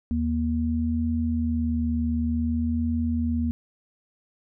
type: tone pair together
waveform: sine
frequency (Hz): 79.15 / 236.9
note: D#2 / A#3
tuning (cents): +30 / +28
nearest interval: octave + perfect fifth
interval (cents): 1898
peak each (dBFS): -26 / -24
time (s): 0.11-3.51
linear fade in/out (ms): 0
effects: none